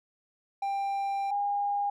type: tone pair in turn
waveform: triangle / sine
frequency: 792 / 811.4 Hz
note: G5 / G#5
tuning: +18 / -41 cents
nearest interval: unison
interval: 41 cents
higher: second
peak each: -26 dBFS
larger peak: neither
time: 0.62-1.31 / 1.31-1.9 s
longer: first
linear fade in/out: 5 ms
effects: none